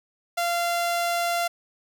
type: tone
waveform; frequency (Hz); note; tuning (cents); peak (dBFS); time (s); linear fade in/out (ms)
sawtooth; 690; F5; -21; -19; 0.37-1.48; 10
effects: none